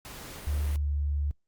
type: noise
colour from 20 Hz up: pink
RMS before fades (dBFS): -43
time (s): 0.05-0.76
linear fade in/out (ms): 0
type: tone with pitch glide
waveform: sine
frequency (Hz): 73 to 72.29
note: D2 to D2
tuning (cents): -10 to -27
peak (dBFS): -26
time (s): 0.47-1.31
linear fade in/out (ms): 0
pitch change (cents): -17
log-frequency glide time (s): 0.79-0.87
effects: noise-tail reverb RT60 0.1 s tail -22 dB re dry + Opus 48 kbps